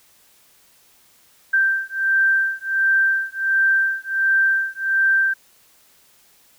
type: beating tone pair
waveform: sine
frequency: 1568 / 1569.4 Hz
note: G6 / G6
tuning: 0 / +2 cents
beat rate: 1.4 Hz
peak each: -19 / -19 dBFS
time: 1.53-5.34 s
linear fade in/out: 10 ms
effects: white hiss -55 dBFS RMS until 6.58 s